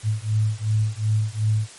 sine beating tone pair, 106.5 / 109.2 Hz, G#2 / A2, +44 / -13 cents, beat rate 2.7 Hz, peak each -22 dBFS, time 0.03-1.68 s, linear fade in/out 50 ms, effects white hiss -43 dBFS RMS until 1.78 s + MP3 48 kbps

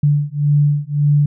sine beating tone pair, 145.2 / 147 Hz, D3 / D3, -19 / +2 cents, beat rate 1.8 Hz, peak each -15 / -15 dBFS, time 0.03-1.26 s, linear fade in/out 5 ms, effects none

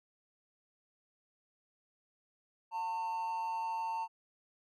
triangle tone with amplitude modulation, 903 Hz, A5, 45 cents sharp, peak -30 dBFS, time 2.71-4.08 s, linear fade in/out 50 ms, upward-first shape sine, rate 179 Hz, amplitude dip 45%, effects none

